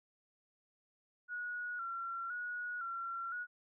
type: tone with vibrato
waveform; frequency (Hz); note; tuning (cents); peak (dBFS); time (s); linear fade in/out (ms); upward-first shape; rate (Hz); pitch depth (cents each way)
sine; 1410; F6; +16; -38; 1.28-3.47; 50; square; 0.98; 56
effects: none